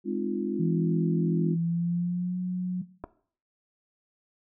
sine chord, F minor seventh, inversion first, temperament equal with one note detuned, 207.7 / 261.6 / 305.1 / 349.2 Hz, Ab3 / C4 / Eb4 / F4, 0 / 0 / -34 / 0 cents, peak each -31 / -33 / -35 / -31 dBFS, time 0.04-1.57 s, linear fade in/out 50 ms
sine tone with pitch glide, 165.6 to 181.63 Hz, E3 to F#3, +8 to -32 cents, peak -25 dBFS, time 0.59-2.82 s, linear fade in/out 10 ms, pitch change +160 cents, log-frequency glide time 1.5-2.39 s
clicks, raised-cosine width 1 ms, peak -23 dBFS, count 2, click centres 3.039 / 3.042 s
effects noise-tail reverb RT60 0.5 s tail -17 dB re dry

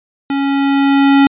square tone with level ramp, 277.2 Hz, C#4, in tune, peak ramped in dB -15 to -6 dBFS, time 0.3-1.27 s, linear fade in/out 2 ms, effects resampled to 8000 Hz

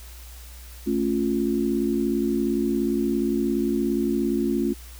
sine chord, A augmented, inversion none, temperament equal, 220 / 277.2 / 349.2 Hz, A3 / C#4 / E#4, 0 / 0 / 0 cents, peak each -25 dBFS, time 0.86-4.74 s, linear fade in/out 20 ms, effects added 60 Hz sine -40 dBFS peak until 4.99 s + white hiss -47 dBFS RMS until 4.99 s

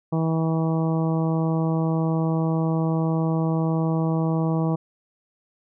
harmonic tone, 161.7 Hz, E3, 33 cents flat, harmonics 1 / 2 / 3 / 4 / 5 / 6 / 7, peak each -21 / -27 / -31 / -33 / -35 / -37 / -38 dBFS, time 0.12-4.76 s, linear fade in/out 10 ms, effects none

